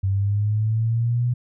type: linear sweep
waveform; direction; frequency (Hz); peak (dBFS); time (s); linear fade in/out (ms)
sine; up; 95.7 to 123.47; -18; 0.03-1.34; 10
effects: none